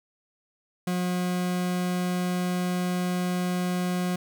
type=tone; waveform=40% pulse; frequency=180 Hz; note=F#3; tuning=47 cents flat; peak=-24 dBFS; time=0.87-4.16 s; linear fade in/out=5 ms; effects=none